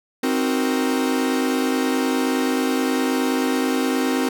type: chord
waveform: 45% pulse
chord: C half-diminished seventh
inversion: none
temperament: equal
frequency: 261.6 / 311.1 / 370 / 466.2 Hz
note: C4 / Eb4 / Gb4 / Bb4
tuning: 0 / 0 / 0 / 0 cents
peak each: -21 / -26 / -27 / -27 dBFS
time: 0.23-4.29 s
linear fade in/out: 5 ms
effects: none